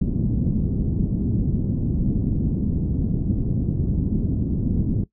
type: low-pass noise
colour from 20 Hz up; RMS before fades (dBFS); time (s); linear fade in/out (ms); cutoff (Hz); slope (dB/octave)
white; -22; 0.01-5.04; 5; 240; 24
effects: noise-tail reverb RT60 0.1 s tail -18 dB re dry